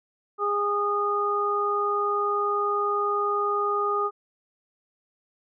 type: harmonic tone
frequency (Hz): 410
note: G#4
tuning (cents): -22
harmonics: 1 / 2 / 3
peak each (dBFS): -27 / -33 / -24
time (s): 0.38-4.11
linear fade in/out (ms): 50
effects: none